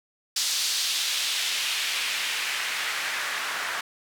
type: noise with band-pass filter sweep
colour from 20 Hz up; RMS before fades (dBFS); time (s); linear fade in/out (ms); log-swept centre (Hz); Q
white; -28; 0.36-3.81; 5; 4700 to 1400; 1.4
effects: none